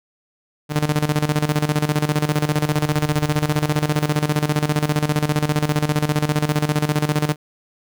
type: tone with tremolo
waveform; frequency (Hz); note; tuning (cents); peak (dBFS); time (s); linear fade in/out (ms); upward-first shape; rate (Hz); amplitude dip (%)
sawtooth; 150.2; D3; +39; -11; 0.69-7.36; 50; square; 15; 75
effects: none